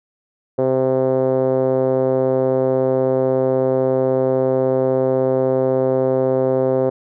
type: tone with low-pass filter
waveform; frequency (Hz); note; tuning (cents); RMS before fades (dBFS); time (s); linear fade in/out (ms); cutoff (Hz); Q
5% pulse; 130.9; C3; +1; -17; 0.58-6.9; 10; 490; 3.3
effects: none